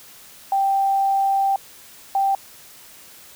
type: tone bursts at uneven times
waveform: sine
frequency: 784 Hz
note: G5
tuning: in tune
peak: -16 dBFS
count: 2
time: 0.52-1.56 / 2.15-2.35 s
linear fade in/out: 2 ms
effects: white hiss -45 dBFS RMS until 3.35 s